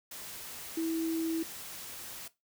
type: tone in noise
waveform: sine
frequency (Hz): 326.1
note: E4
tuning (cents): -19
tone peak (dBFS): -29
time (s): 0.77-1.43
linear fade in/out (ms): 5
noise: white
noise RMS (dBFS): -44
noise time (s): 0.11-2.28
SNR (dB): +12
effects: noise-tail reverb RT60 0.2 s tail -17 dB re dry